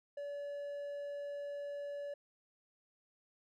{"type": "tone", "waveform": "triangle", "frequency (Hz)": 573, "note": "D5", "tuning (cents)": -43, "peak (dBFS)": -38, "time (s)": [0.17, 2.14], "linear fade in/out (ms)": 5, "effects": []}